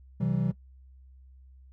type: tone cluster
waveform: triangle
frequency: 129.7 / 163.4 / 190.5 Hz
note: C3 / E3 / G3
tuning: -15 / -15 / -49 cents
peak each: -27 dBFS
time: 0.2-0.52 s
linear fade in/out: 10 ms
effects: noise-tail reverb RT60 0.1 s tail -18 dB re dry + added 65 Hz sine -50 dBFS peak until 1.72 s